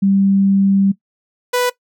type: tone pair in turn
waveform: sine / sawtooth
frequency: 196 / 493.9 Hz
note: G3 / B4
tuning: 0 / 0 cents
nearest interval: octave + major third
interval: 1600 cents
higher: second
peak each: -10 / -10 dBFS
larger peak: neither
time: 0.02-0.92 / 1.53-1.7 s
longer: first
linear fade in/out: 10 ms
effects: noise-tail reverb RT60 0.1 s tail -18 dB re dry